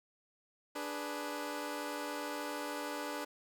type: chord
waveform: 15% pulse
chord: G# diminished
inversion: second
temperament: equal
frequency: 293.7 / 415.3 / 493.9 Hz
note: D4 / G#4 / B4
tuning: 0 / 0 / 0 cents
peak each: -34 / -39 / -37 dBFS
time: 0.75-3.25 s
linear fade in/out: 10 ms
effects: none